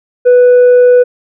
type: tone with tanh clipping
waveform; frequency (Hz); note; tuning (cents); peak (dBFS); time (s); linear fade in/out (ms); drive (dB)
sine; 493.9; B4; 0; -3; 0.25-1.04; 20; 2
effects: none